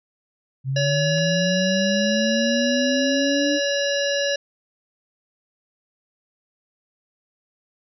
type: linear sweep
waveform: sine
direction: up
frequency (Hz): 130.81 to 295.8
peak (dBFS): -21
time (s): 0.64-3.6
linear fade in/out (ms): 50
type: harmonic tone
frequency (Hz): 566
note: C#5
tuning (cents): +36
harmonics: 1 / 3 / 5 / 7 / 9 / 10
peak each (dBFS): -22 / -27 / -29 / -30 / -32 / -32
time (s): 0.76-4.36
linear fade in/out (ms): 5
type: clicks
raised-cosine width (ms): 0.2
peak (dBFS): -28 / -23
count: 2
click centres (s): 1.177 / 1.184
effects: none